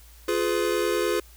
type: chord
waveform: square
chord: F diminished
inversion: none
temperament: just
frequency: 349.2 / 419.1 / 502.9 Hz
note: F4 / Ab4 / Cb5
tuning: 0 / +16 / +31 cents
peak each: -27 / -27 / -29 dBFS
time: 0.28-1.2 s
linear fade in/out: 5 ms
effects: added 57 Hz sine -48 dBFS peak until 1.36 s + white hiss -54 dBFS RMS until 1.36 s